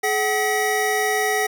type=tone cluster; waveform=square; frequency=424.5 / 755 / 1930 Hz; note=G#4 / F#5 / B6; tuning=+38 / +35 / -40 cents; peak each=-24 dBFS; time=0.03-1.47 s; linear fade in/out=10 ms; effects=none